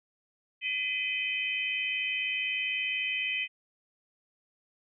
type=tone cluster; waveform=sine; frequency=2019 / 2434 / 2534 / 3073 Hz; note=B6 / D#7 / D#7 / G7; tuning=+38 / -39 / +31 / -35 cents; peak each=-36 / -37 / -31 / -36 dBFS; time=0.61-3.48 s; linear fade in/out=50 ms; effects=none